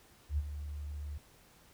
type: tone with ADSR envelope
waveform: sine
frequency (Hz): 73.42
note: D2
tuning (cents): 0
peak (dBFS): -27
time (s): 0.29-1.18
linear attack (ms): 88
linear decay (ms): 42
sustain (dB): -11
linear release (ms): 4
effects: pink hiss -62 dBFS RMS until 1.73 s